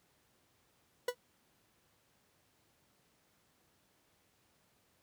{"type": "tone with exponential decay", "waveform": "40% pulse", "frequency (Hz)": 491.7, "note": "B4", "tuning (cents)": -8, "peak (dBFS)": -27, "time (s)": [1.08, 1.15], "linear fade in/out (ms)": 5, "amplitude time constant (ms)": 15, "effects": ["pink hiss -72 dBFS RMS until 5.02 s", "high-pass 80 Hz 12 dB/octave"]}